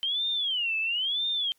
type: tone with vibrato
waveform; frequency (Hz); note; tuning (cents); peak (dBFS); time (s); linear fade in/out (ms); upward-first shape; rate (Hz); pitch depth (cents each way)
sine; 3085; G7; -28; -25; 0.03-1.52; 0; sine; 1; 280
effects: white hiss -68 dBFS RMS until 1.58 s + MP3 96 kbps